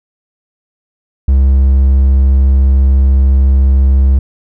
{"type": "tone", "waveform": "triangle", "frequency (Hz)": 67, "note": "C2", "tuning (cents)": 42, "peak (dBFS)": -3, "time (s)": [1.28, 4.19], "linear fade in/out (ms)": 5, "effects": []}